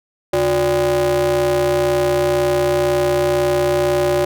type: ring-modulated tone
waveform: square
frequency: 110 Hz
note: A2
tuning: in tune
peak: -12 dBFS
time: 0.33-4.25 s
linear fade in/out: 5 ms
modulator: 471 Hz
effects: none